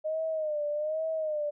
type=tone with vibrato; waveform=sine; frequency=615 Hz; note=D#5; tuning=20 cents flat; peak=-28 dBFS; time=0.04-1.51 s; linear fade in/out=20 ms; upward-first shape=sine; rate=1.2 Hz; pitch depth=76 cents each way; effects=none